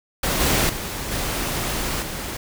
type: noise with level steps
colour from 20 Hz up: pink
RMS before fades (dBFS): -22 / -19 / -29 / -25 / -30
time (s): 0.23-2.37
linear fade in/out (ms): 5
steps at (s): 0.4 / 0.69 / 1.11 / 2.02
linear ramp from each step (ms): 5
effects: none